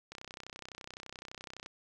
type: click train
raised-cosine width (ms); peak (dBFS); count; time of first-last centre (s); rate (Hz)
0.2; -27; 50; 0.12-1.661; 31.8
effects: none